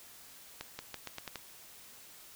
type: accelerating click train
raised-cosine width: 0.2 ms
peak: -22 dBFS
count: 7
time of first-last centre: 0.61-1.357 s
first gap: 180 ms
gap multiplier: 0.85
effects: white hiss -54 dBFS RMS until 2.35 s